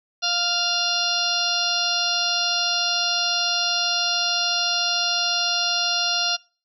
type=harmonic tone; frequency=698.5 Hz; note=F5; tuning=in tune; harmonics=1 / 2 / 4 / 5 / 6 / 7 / 8; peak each=-30 / -29 / -27 / -29 / -25 / -30 / -27 dBFS; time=0.22-6.37 s; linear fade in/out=20 ms; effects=noise-tail reverb RT60 0.4 s tail -26 dB re dry